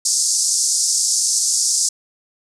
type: band-pass noise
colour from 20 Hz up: pink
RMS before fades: -18 dBFS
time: 0.05-1.89 s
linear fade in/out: 5 ms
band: 5100 to 9300 Hz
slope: 48 dB/octave
effects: none